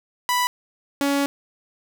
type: tone pair in turn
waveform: sawtooth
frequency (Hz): 987.8 / 281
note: B5 / C#4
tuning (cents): 0 / +24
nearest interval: octave + minor seventh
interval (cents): 2176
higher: first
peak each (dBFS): -15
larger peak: neither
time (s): 0.29-0.47 / 1.01-1.26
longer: second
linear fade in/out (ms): 0
effects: none

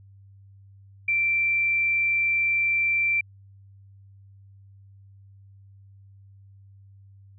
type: tone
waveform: sine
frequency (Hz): 2349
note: D7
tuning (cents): 0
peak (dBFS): -20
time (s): 1.08-3.21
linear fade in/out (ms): 5
effects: added 98 Hz sine -48 dBFS peak until 7.38 s

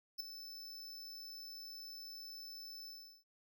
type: tone with ADSR envelope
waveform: square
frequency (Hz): 5274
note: E8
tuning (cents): 0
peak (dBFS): -36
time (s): 0.18-3.24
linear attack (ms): 21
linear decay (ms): 8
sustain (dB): -12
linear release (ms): 370
effects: none

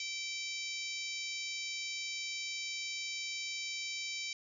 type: harmonic tone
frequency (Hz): 774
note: G5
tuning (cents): -22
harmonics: 3 / 4 / 5 / 6 / 7 / 8 / 9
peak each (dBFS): -41 / -47 / -45 / -46 / -46 / -49 / -48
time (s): 0-4.33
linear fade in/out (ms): 2
effects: none

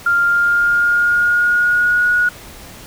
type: tone with pitch glide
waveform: sine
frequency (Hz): 1396.9 to 1453.7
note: F6 to F#6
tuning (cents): 0 to -31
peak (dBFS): -11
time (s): 0.06-2.29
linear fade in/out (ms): 5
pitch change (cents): +69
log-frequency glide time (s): 0.19-2.09
effects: pink hiss -37 dBFS RMS until 2.86 s

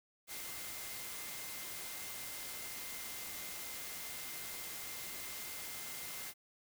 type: tone in noise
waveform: sine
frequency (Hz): 2088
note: C7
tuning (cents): -4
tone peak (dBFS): -54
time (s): 0.27-6.34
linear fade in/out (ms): 50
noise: white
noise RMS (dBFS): -45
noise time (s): 0.27-6.34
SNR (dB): -12
effects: none

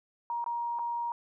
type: tone with dropouts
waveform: sine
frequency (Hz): 944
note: A#5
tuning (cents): +22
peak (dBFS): -30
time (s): 0.3-1.12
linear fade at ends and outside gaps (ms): 1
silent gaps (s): 0.442-0.462 / 0.788-0.793
effects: none

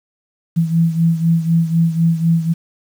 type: beating tone pair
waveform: sine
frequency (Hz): 164.81 / 168.81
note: E3 / E3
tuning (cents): 0 / +41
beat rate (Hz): 4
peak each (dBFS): -13 / -18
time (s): 0.56-2.54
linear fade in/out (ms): 20
effects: 7-bit

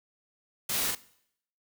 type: noise with echo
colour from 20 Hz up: white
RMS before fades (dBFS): -31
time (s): 0.69-0.91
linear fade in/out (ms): 5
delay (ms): 41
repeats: 1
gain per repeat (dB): -2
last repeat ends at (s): 0.951
effects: noise-tail reverb RT60 0.7 s tail -20 dB re dry

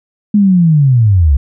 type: linear sweep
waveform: sine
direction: down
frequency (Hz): 211.7 to 63.6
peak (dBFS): -5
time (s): 0.34-1.37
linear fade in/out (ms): 5
effects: none

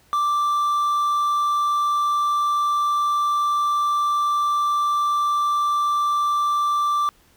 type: tone with quantisation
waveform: triangle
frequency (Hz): 1174.7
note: D6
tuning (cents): 0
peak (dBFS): -16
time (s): 0.13-7.09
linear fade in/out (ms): 0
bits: 7
effects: pink hiss -57 dBFS RMS until 7.36 s

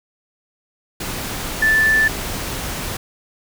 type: tone in noise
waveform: sine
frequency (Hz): 1758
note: A6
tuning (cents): -2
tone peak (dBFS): -12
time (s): 1.62-2.08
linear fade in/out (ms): 5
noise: pink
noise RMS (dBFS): -26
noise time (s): 1-2.97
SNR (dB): +11
effects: none

